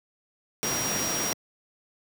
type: tone in noise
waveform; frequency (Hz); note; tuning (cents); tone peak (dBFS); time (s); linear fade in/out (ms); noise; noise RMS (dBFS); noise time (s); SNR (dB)
sine; 5700; F8; +34; -29; 0.63-1.33; 0; pink; -29; 0.63-1.33; -3
effects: high-pass 150 Hz 12 dB/octave